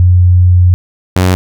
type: tone pair in turn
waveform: sine / sawtooth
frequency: 89.7 / 91.8 Hz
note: F2 / F#2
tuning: +47 / -13 cents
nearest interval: unison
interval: 40 cents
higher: second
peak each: -3 dBFS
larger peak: neither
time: 0-0.74 / 1.16-1.35 s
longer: first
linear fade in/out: 0 ms
effects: none